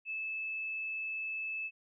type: tone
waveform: sine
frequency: 2615 Hz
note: E7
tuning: 15 cents flat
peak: -35 dBFS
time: 0.05-1.71 s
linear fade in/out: 50 ms
effects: none